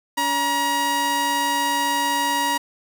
sawtooth tone pair together, 284.3 / 952 Hz, C#4 / A#5, +44 / +36 cents, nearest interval octave + major sixth, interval 2092 cents, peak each -25 / -16 dBFS, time 0.17-2.58 s, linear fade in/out 10 ms, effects none

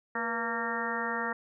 harmonic tone with a mistuned harmonic, 230 Hz, A#3, 23 cents flat, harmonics 1 / 2 / 3 / 4 / 5 / 6 / 7 / 8, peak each -39 / -38 / -41 / -37 / -39 / -37 / -40 / -35 dBFS, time 0.15-1.33 s, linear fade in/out 5 ms, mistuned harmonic 2, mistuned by +66 cents, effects none

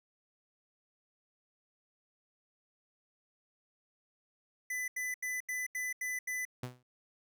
square tone bursts, 2002 Hz, B6, 23 cents sharp, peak -35 dBFS, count 7, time 4.7-6.452 s, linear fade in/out 5 ms, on 180 ms, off 82 ms
sawtooth tone with exponential decay, 124.9 Hz, B2, 20 cents sharp, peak -32 dBFS, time 6.63-6.83 s, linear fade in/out 5 ms, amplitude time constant 42 ms
effects none

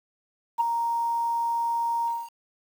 sine tone with ADSR envelope, 932.3 Hz, A#5, in tune, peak -16 dBFS, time 0.58-2.3 s, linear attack 26 ms, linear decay 11 ms, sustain -7 dB, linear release 230 ms, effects tanh soft clip ceiling -14 dBFS + 8-bit

